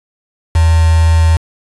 sine tone with quantisation, 81.7 Hz, E2, 15 cents flat, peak -6 dBFS, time 0.55-1.37 s, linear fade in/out 5 ms, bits 3, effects resampled to 24000 Hz

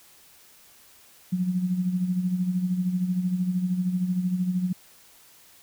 sine tone with tremolo, 181.9 Hz, F#3, 29 cents flat, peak -20 dBFS, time 1.32-4.73 s, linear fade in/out 10 ms, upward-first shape sine, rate 13 Hz, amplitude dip 60%, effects white hiss -54 dBFS RMS until 5.62 s

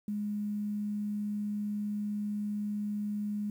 sine tone, 207.7 Hz, G#3, in tune, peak -31 dBFS, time 0.08-3.5 s, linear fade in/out 2 ms, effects 10-bit

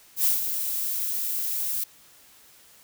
violet noise with ADSR envelope, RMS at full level -20 dBFS, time 0.16-1.84 s, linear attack 91 ms, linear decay 150 ms, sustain -8 dB, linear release 6 ms, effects white hiss -54 dBFS RMS until 2.83 s

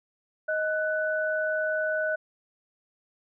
sine tone pair together, 625.3 / 1490 Hz, D#5 / F#6, +8 / +12 cents, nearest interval octave + minor third, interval 1504 cents, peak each -27 / -28 dBFS, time 0.48-2.16 s, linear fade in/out 10 ms, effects none

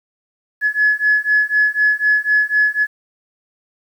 sine beating tone pair, 1700 / 1704 Hz, G#6 / G#6, +40 / +44 cents, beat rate 4 Hz, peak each -15 dBFS, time 0.61-2.87 s, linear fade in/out 50 ms, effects tanh soft clip ceiling -5 dBFS + 8-bit

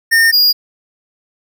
square tone pair in turn, 1823 / 4850 Hz, A#6 / D#8, -39 / -45 cents, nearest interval octave + perfect fourth, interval 1694 cents, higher second, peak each -8 dBFS, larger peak neither, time 0.11-0.32 / 0.32-0.53 s, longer neither, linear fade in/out 20 ms, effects none

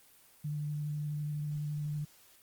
sine tone with vibrato, 148.9 Hz, D3, 24 cents sharp, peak -33 dBFS, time 0.44-2.05 s, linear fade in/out 10 ms, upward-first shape square, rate 12 Hz, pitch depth 10 cents each way, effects white hiss -61 dBFS RMS until 2.42 s + Opus 24 kbps

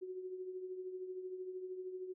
sine tone with tremolo, 370 Hz, F#4, in tune, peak -39 dBFS, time 0.01-2.14 s, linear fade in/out 20 ms, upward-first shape triangle, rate 13 Hz, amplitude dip 60%, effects none

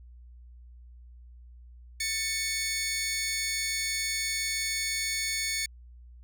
15% pulse tone pair together, 1777.5 / 2217 Hz, A6 / C#7, +17 / 0 cents, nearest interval major third, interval 383 cents, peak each -30 / -23 dBFS, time 2-5.66 s, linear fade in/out 5 ms, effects added 60 Hz sine -47 dBFS peak until 6.23 s

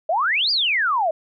sine exponential two-way sweep, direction up then down, 604 to 4978 to 604 Hz, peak -17 dBFS, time 0.09-1.11 s, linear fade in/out 5 ms, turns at 0.51 s, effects none

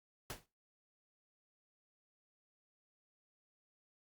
pink noise with exponential decay, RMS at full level -40 dBFS, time 0.3-0.46 s, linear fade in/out 1 ms, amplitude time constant 34 ms, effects noise-tail reverb RT60 0.3 s tail -21 dB re dry + Opus 48 kbps

